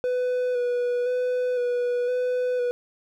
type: tone with vibrato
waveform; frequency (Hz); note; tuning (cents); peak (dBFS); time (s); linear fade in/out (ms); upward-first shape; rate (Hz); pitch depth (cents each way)
triangle; 493.9; B4; 0; -20; 0.04-2.71; 0; square; 0.98; 19
effects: none